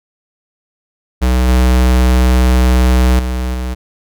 square tone with level steps, 62.7 Hz, B1, 27 cents sharp, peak -10 / -8 / -16 / -18 dBFS, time 1.21-3.75 s, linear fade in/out 20 ms, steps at 1.48 / 3.19 / 3.54 s, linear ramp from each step 5 ms, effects none

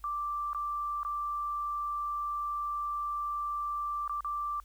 sine tone with dropouts, 1174.7 Hz, D6, in tune, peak -31 dBFS, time 0.04-4.6 s, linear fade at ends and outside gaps 1 ms, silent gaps 0.532-0.547 / 1.032-1.049 / 4.078-4.095 / 4.207-4.246 s, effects added 50 Hz sine -52 dBFS peak until 4.64 s + white hiss -66 dBFS RMS until 4.64 s

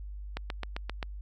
click train, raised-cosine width 0.3 ms, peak -18 dBFS, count 6, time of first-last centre 0.37-1.028 s, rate 7.6 Hz, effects added 50 Hz sine -38 dBFS peak until 1.21 s

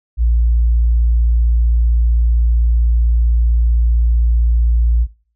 sine tone, 57.8 Hz, A#1, 14 cents flat, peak -9 dBFS, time 0.17-5.07 s, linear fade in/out 50 ms, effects noise-tail reverb RT60 0.4 s tail -18 dB re dry + tanh soft clip ceiling -6 dBFS

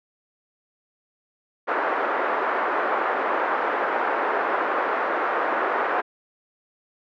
white band-pass noise, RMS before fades -24 dBFS, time 1.67-6.02 s, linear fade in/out 20 ms, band 350 to 1500 Hz, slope 24 dB/octave, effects none

